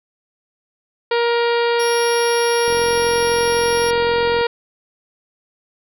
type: harmonic tone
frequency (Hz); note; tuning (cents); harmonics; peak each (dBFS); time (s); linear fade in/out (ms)
471.2; A#4; +19; 1 / 2 / 3 / 4 / 5 / 6 / 7 / 8 / 9 / 10; -16 / -22 / -26 / -28 / -30 / -32 / -33 / -34 / -35 / -36; 1.11-4.47; 5
type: tone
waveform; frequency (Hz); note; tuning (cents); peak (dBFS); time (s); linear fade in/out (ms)
30% pulse; 5588; F8; 0; -21; 1.79-3.91; 10
type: click train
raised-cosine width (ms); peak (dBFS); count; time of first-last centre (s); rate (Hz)
2; -18; 77; 2.68-4.411; 43.9
effects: none